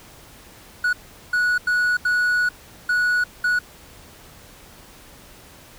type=tone bursts at uneven times; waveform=triangle; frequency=1466 Hz; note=F#6; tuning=16 cents flat; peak=-15 dBFS; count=6; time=0.84-0.93 / 1.33-1.58 / 1.67-1.97 / 2.05-2.49 / 2.89-3.24 / 3.44-3.59 s; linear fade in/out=5 ms; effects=pink hiss -46 dBFS RMS until 5.78 s